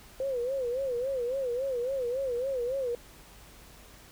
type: tone with vibrato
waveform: sine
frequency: 511 Hz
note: C5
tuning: 41 cents flat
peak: -28 dBFS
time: 0.2-2.95 s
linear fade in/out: 2 ms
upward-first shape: sine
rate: 3.6 Hz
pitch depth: 130 cents each way
effects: added 50 Hz sine -57 dBFS peak until 4.11 s + pink hiss -53 dBFS RMS until 4.11 s